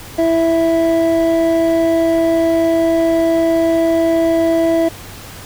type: tone pair together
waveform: triangle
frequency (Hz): 330.2 / 659.3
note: E4 / E5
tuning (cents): +3 / 0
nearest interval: octave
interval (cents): 1197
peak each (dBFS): -12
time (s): 0.18-4.89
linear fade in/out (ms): 10
effects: added 98 Hz sine -39 dBFS peak until 5.45 s + pink hiss -34 dBFS RMS until 5.45 s